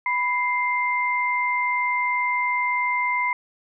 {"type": "tone pair together", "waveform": "sine", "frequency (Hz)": [988.6, 2093], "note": ["B5", "C7"], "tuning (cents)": [1, 0], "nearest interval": "octave + minor second", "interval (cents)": 1299, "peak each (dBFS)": -23, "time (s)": [0.06, 3.33], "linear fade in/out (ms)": 2, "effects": []}